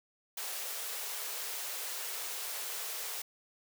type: high-pass noise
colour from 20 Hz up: white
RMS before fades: -39 dBFS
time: 0.37-3.22 s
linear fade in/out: 5 ms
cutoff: 380 Hz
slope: 96 dB/octave
effects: none